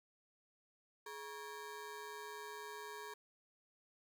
25% pulse ring-modulated tone, 688 Hz, F5, 26 cents flat, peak -40 dBFS, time 1.06-3.14 s, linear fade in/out 5 ms, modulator 266 Hz, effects 12-bit

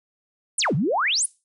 sine exponential two-way sweep, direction down then up, 10840 to 125.8 to 10840 Hz, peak -19 dBFS, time 0.58-1.26 s, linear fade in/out 5 ms, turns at 0.75 s, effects noise-tail reverb RT60 0.3 s tail -23 dB re dry

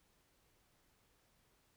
silence, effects pink hiss -74 dBFS RMS until 1.76 s

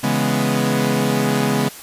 sawtooth chord, C# minor seventh, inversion none, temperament equal, 138.59 / 164.81 / 207.7 / 246.9 Hz, C#3 / E3 / G#3 / B3, 0 / 0 / 0 / 0 cents, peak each -18 / -22 / -17 / -17 dBFS, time 0.03-1.69 s, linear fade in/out 10 ms, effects white hiss -37 dBFS RMS until 1.82 s + resampled to 32000 Hz

